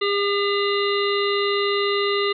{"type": "harmonic tone", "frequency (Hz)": 403.3, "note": "G4", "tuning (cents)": 49, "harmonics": [1, 3, 5, 7, 9, 10], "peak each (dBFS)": [-21, -26, -28, -29, -31, -31], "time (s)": [0.01, 2.33], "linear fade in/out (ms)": 10, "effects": []}